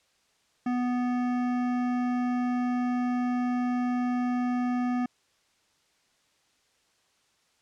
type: tone with hard clipping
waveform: sine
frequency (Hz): 246.9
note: B3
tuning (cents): 0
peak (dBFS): -27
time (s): 0.66-5.06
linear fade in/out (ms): 5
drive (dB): 14
effects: white hiss -68 dBFS RMS until 7.61 s + low-pass 7000 Hz 12 dB/octave